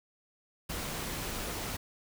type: noise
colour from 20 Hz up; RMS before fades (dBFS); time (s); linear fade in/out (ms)
pink; -37; 0.69-1.77; 10
effects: none